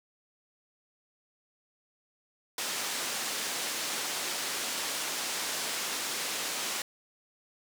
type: band-pass noise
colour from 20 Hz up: white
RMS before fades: -34 dBFS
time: 2.58-6.82 s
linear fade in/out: 2 ms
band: 240 to 7700 Hz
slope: 12 dB/octave
effects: none